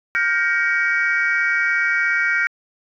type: chord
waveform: sine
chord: G half-diminished seventh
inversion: third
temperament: just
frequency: 1411.2 / 1568 / 1881.6 / 2258 Hz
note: F6 / G6 / Bb6 / Db7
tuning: +18 / 0 / +16 / +31 cents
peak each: -21 dBFS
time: 0.15-2.47 s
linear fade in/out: 0 ms
effects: tanh soft clip ceiling -9 dBFS